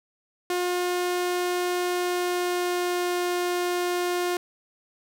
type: tone with pitch glide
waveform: sawtooth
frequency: 357.2 to 355.1 Hz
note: F4 to F4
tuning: +39 to +29 cents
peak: -20 dBFS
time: 0.5-4.37 s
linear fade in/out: 2 ms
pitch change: -10 cents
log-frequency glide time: 1.9-3.23 s
effects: none